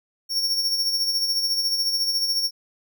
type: tone with tremolo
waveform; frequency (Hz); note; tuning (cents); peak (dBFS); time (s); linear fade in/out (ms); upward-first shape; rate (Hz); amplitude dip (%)
45% pulse; 5500; F8; -27; -19; 0.29-2.51; 50; sine; 14; 50
effects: none